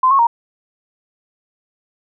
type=tone with pitch steps; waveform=sine; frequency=1032 / 1093 / 934 Hz; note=C6 / C#6 / A#5; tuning=-24 / -25 / +3 cents; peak=-9 dBFS; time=0.03-0.27 s; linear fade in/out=5 ms; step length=80 ms; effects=none